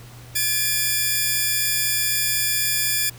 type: tone pair together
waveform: 5% pulse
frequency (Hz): 1718 / 2392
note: A6 / D7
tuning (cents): -42 / +31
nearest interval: tritone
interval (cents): 573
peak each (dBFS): -12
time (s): 0.35-3.1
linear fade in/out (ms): 10
effects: added 120 Hz sine -41 dBFS peak until 3.18 s + pink hiss -46 dBFS RMS until 3.18 s